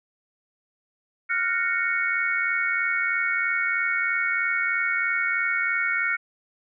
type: chord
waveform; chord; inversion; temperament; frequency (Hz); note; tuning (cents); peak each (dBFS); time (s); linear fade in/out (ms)
sine; Gb major seventh; third; equal with one note detuned; 1396.9 / 1480 / 1847.5 / 2217; F6 / Gb6 / Bb6 / Db7; 0 / 0 / -16 / 0; -27 / -30 / -29 / -25; 1.29-6.17; 20
effects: none